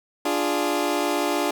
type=chord; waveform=20% pulse; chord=D diminished; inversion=none; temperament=equal; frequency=293.7 / 349.2 / 415.3 Hz; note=D4 / F4 / Ab4; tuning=0 / 0 / 0 cents; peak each=-20 / -21 / -23 dBFS; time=0.25-1.51 s; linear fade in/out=5 ms; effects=none